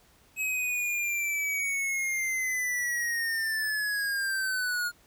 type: linear sweep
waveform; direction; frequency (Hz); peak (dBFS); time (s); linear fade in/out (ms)
square; down; 2563 to 1425; -28; 0.36-4.92; 50
effects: pink hiss -61 dBFS RMS until 5.06 s